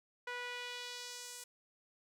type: tone with band-pass filter sweep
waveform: sawtooth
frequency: 489.6 Hz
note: B4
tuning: 15 cents flat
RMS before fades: -45 dBFS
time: 0.27-1.44 s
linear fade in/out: 5 ms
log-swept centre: 1700 to 8800 Hz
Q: 1.3
effects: none